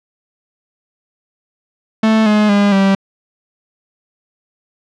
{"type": "tone with pitch steps", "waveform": "45% pulse", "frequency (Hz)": [220, 211.3, 202.9, 194.87], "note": ["A3", "G#3", "G#3", "G3"], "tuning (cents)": [0, 30, -40, -10], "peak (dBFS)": -9, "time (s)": [2.03, 2.95], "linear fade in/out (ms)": 5, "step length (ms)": 230, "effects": ["low-pass 4000 Hz 12 dB/octave"]}